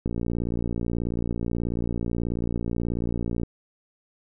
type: click train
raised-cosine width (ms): 3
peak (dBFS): -15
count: 198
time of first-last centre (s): 0.06-3.433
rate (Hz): 58.4
effects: none